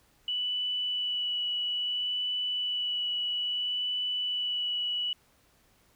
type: tone with vibrato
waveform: sine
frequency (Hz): 2960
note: F#7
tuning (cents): 0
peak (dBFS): -28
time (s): 0.28-5.13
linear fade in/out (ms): 2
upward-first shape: sine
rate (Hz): 0.6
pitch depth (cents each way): 11
effects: pink hiss -65 dBFS RMS until 5.95 s